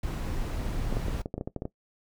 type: noise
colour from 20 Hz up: brown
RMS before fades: -31 dBFS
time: 0.03-1.22 s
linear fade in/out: 5 ms
type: clicks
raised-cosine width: 2 ms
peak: -19 dBFS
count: 11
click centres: 0.926 / 0.969 / 1.083 / 1.259 / 1.341 / 1.38 / 1.411 / 1.475 / 1.563 / 1.621 / 1.654 s
effects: noise-tail reverb RT60 0.1 s tail -18 dB re dry